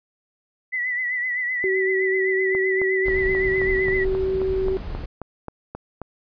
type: tone with vibrato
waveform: sine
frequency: 1981 Hz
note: B6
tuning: 5 cents sharp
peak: -22 dBFS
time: 0.72-4.05 s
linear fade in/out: 20 ms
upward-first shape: triangle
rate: 7.8 Hz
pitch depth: 62 cents each way
type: tone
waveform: sine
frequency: 380 Hz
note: F#4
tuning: 46 cents sharp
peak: -20 dBFS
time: 1.64-4.77 s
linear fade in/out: 0 ms
type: click train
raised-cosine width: 1 ms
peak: -18 dBFS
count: 14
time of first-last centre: 2.55-6.017 s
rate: 3.75 Hz
type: noise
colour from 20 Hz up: brown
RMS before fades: -30 dBFS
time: 3.05-5.06 s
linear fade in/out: 10 ms
effects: resampled to 11025 Hz